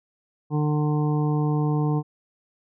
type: harmonic tone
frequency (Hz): 150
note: D3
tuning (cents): +37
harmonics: 1 / 2 / 3 / 5 / 6 / 7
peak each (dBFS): -21 / -27 / -31 / -35 / -37 / -38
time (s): 0.5-2.03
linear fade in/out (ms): 50
effects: none